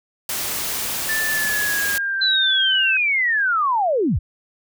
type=noise; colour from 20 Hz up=white; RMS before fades=-25 dBFS; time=0.29-1.98 s; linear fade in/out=2 ms
type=tone with pitch glide; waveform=sine; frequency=1760 to 1550 Hz; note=A6 to G6; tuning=0 to -20 cents; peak=-20 dBFS; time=1.09-2.97 s; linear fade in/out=2 ms; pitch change=-220 cents; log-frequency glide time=1.28-2.31 s
type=linear sweep; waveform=sine; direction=down; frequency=4074 to 43.65 Hz; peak=-16 dBFS; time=2.21-4.19 s; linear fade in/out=10 ms
effects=none